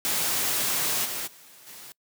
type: noise with level steps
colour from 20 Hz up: white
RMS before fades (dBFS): -26 / -32 / -51 / -44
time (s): 0.05-1.92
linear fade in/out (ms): 0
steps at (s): 1.04 / 1.26 / 1.66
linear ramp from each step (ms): 20
effects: noise-tail reverb RT60 0.1 s tail -25 dB re dry + high-pass 100 Hz 12 dB/octave